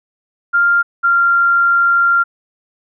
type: tone pair in turn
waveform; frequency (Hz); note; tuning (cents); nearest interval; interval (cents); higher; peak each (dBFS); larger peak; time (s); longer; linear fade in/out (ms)
sine; 1396.9 / 1386.4; F6 / F6; 0 / -13; unison; 13; first; -9; neither; 0.53-0.83 / 1.03-2.24; second; 20
effects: none